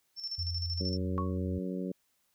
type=tone with tremolo; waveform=sine; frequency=5390 Hz; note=E8; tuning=38 cents sharp; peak=-33 dBFS; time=0.16-0.98 s; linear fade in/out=50 ms; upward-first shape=square; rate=13 Hz; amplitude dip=65%
type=tone; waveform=sine; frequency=86.1 Hz; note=F2; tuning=24 cents flat; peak=-33 dBFS; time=0.38-1.59 s; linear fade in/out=10 ms
type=harmonic tone; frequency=92.5 Hz; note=F#2; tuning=in tune; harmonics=2 / 3 / 4 / 5 / 6; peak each=-35 / -39 / -41 / -43 / -45 dBFS; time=0.8-1.92 s; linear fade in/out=5 ms
type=tone with exponential decay; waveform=sine; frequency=1108 Hz; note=C#6; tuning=1 cent flat; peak=-29 dBFS; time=1.18-1.38 s; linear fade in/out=0 ms; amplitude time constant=43 ms
effects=white hiss -74 dBFS RMS until 2.34 s